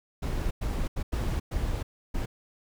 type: noise bursts at uneven times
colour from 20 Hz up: brown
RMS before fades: -29 dBFS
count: 6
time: 0.22-0.51 / 0.61-0.88 / 0.96-1.03 / 1.12-1.4 / 1.51-1.83 / 2.14-2.26 s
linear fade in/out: 10 ms
effects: none